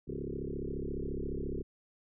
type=tone with frequency modulation; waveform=sine; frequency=206.6 Hz; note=G#3; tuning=9 cents flat; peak=-34 dBFS; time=0.07-1.63 s; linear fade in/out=20 ms; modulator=34.4 Hz; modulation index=6.4; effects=none

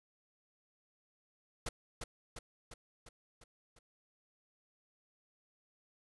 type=noise with echo; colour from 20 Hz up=pink; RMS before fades=-38 dBFS; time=1.66-1.69 s; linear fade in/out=5 ms; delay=350 ms; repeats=6; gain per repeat=-4 dB; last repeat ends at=3.79 s; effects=resampled to 24000 Hz

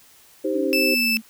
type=chord; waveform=sine; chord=C minor; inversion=first; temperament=just; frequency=314 / 392.4 / 523.3 Hz; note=Eb4 / G4 / C5; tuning=+16 / +2 / 0 cents; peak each=-25 / -25 / -25 dBFS; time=0.44-0.95 s; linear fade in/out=10 ms
type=exponential sweep; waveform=sine; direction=down; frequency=295.6 to 220 Hz; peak=-25 dBFS; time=0.52-1.22 s; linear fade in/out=50 ms
type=tone; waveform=30% pulse; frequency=2637 Hz; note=E7; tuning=in tune; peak=-16 dBFS; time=0.73-1.17 s; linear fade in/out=0 ms
effects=white hiss -52 dBFS RMS until 1.29 s

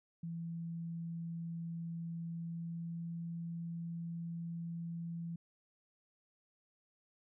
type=tone with pitch glide; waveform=sine; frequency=167.2 to 168.27 Hz; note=E3 to E3; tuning=+25 to +36 cents; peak=-39 dBFS; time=0.23-5.36 s; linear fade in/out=5 ms; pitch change=+11 cents; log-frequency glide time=2.25-3.14 s; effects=none

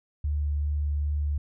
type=tone with vibrato; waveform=sine; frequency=73.42 Hz; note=D2; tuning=in tune; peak=-24 dBFS; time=0.24-1.38 s; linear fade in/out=5 ms; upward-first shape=sine; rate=2.5 Hz; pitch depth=9 cents each way; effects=none

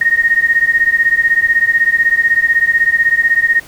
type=beating tone pair; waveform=sine; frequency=1850 / 1866 Hz; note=A#6 / A#6; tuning=-14 / +1 cents; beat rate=16 Hz; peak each=-12 dBFS; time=0.01-3.6 s; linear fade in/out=5 ms; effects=pink hiss -38 dBFS RMS until 3.67 s

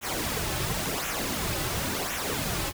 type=noise with flanger; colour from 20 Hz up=pink; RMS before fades=-30 dBFS; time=0.01-2.73 s; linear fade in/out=50 ms; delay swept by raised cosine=0.21 to 4.31 ms; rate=0.94 Hz; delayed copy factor=-0.65; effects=none

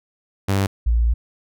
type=tone pair in turn; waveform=sawtooth / sine; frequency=98 / 57.67 Hz; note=G2 / A#1; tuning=0 / -18 cents; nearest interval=major sixth; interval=918 cents; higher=first; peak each=-13 / -14 dBFS; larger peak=first; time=0.48-0.67 / 0.86-1.14 s; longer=second; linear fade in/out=10 ms; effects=none

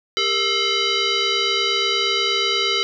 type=tone with frequency modulation; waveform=sine; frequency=466.2 Hz; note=A#4; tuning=in tune; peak=-17 dBFS; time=0.17-2.83 s; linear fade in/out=0 ms; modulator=864 Hz; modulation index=4.9; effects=none

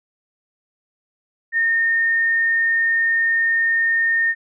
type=tone; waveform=sine; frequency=1830 Hz; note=A#6; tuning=32 cents flat; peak=-15 dBFS; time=1.52-4.35 s; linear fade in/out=50 ms; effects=none

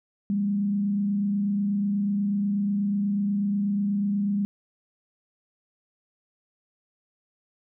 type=tone with frequency modulation; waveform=sine; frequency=201.9 Hz; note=G#3; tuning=49 cents flat; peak=-22 dBFS; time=0.3-4.45 s; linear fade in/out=0 ms; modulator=28.2 Hz; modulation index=0.34; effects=none

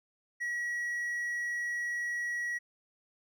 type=tone; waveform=triangle; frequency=1919 Hz; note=A#6; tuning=50 cents sharp; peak=-30 dBFS; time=0.4-2.59 s; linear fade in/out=20 ms; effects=none

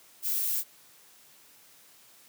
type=noise; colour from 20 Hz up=violet; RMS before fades=-29 dBFS; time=0.22-0.64 s; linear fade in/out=50 ms; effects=white hiss -57 dBFS RMS until 2.28 s + high-pass 100 Hz 12 dB/octave

